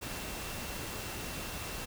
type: tone in noise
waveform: sine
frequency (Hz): 2704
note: E7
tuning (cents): +43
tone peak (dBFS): -50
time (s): 0.01-1.86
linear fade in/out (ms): 20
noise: pink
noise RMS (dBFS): -40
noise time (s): 0.01-1.86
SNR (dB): -13
effects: none